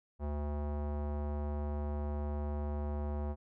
square tone with low-pass filter, 73.42 Hz, D2, in tune, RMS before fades -36 dBFS, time 0.19-3.36 s, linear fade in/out 50 ms, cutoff 830 Hz, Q 1.6, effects none

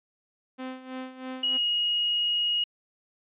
sawtooth tone with tremolo, 258.5 Hz, C4, 21 cents flat, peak -29 dBFS, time 0.58-1.58 s, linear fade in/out 20 ms, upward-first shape sine, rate 3.1 Hz, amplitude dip 75%
sine tone with pitch glide, 2900 to 2882 Hz, F#7 to F#7, -35 to -46 cents, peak -23 dBFS, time 1.43-2.64 s, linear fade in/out 5 ms, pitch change -11 cents, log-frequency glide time 1.53-1.58 s
effects resampled to 8000 Hz

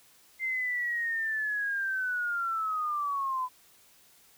sine linear sweep, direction down, 2093 to 1001 Hz, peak -28 dBFS, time 0.39-3.49 s, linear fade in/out 50 ms, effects white hiss -60 dBFS RMS until 4.37 s

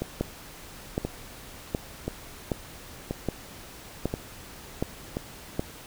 two click trains, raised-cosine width 2 ms, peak -12 / -15 dBFS, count 8 / 6, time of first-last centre 0.21-5.595 / 0.02-5.169 s, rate 1.3 / 0.971 Hz, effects pink hiss -45 dBFS RMS until 5.86 s

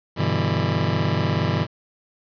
sawtooth chord, E minor seventh, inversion first, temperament just, 98.89 / 123.61 / 148.33 / 164.81 Hz, G2 / B2 / D3 / E3, +16 / +2 / +18 / 0 cents, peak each -21 dBFS, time 0.16-1.67 s, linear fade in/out 50 ms, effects resampled to 11025 Hz + 7-bit

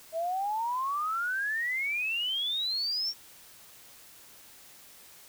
sine exponential sweep, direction up, 636 to 5610 Hz, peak -28 dBFS, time 0.12-3.14 s, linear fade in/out 50 ms, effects white hiss -53 dBFS RMS until 5.28 s

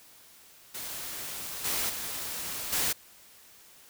white noise with level steps, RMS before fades -38 / -30 / -36 / -28 dBFS, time 0.74-2.93 s, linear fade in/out 10 ms, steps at 1.64 / 1.89 / 2.72 s, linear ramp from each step 10 ms, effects white hiss -55 dBFS RMS until 3.89 s

